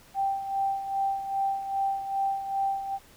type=tone with tremolo; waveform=sine; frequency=784 Hz; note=G5; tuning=in tune; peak=-23 dBFS; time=0.14-2.99 s; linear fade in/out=50 ms; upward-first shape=sine; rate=2.5 Hz; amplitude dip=65%; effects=pink hiss -55 dBFS RMS until 3.16 s